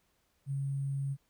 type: tone with sample-and-hold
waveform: sine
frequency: 137.9 Hz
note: C#3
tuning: 9 cents flat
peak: -31 dBFS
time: 0.46-1.17 s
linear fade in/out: 50 ms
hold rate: 8820 Hz
effects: pink hiss -74 dBFS RMS until 1.29 s